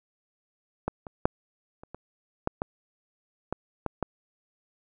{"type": "clicks", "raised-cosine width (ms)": 1, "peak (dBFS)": [-13, -25, -6, -30, -25, -11, -14, -15, -14, -13], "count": 10, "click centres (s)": [0.88, 1.068, 1.255, 1.835, 1.946, 2.474, 2.619, 3.526, 3.863, 4.027], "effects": []}